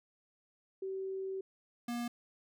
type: tone pair in turn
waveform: sine / square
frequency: 383.2 / 238.7 Hz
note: G4 / A#3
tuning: -39 / +41 cents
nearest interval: minor sixth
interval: 820 cents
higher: first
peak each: -36 / -36 dBFS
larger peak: neither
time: 0.82-1.41 / 1.88-2.08 s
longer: first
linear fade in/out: 5 ms
effects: none